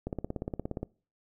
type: click train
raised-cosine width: 2 ms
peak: -20 dBFS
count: 14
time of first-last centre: 0.07-0.83 s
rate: 17.1 Hz
effects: noise-tail reverb RT60 0.4 s tail -24 dB re dry